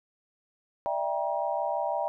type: chord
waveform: sine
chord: E half-diminished seventh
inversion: third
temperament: just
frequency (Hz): 593.3 / 659.3 / 791.1 / 949.3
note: D5 / E5 / G5 / Bb5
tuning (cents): +18 / 0 / +16 / +31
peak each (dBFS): -32 / -32 / -32 / -33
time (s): 0.86-2.08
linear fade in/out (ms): 0
effects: none